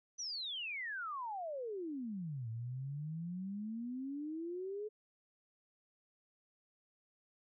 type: exponential two-way sweep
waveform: sine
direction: down then up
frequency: 6080 to 110.6 to 432.7 Hz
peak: -39 dBFS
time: 0.18-4.89 s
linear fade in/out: 20 ms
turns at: 2.49 s
effects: none